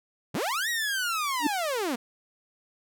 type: linear two-way sweep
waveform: sawtooth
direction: up then down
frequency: 98 to 1927 to 220 Hz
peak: -23 dBFS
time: 0.34-1.96 s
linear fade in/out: 10 ms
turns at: 0.69 s
type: tone with exponential growth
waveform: sine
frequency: 293.7 Hz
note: D4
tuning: in tune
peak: -18 dBFS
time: 1.39-1.47 s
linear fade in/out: 5 ms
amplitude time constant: 17 ms
effects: none